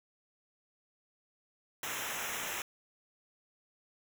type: noise with comb filter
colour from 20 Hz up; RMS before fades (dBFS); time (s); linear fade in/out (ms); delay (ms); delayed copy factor
pink; -38; 1.83-2.62; 2; 0.22; -0.95
effects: none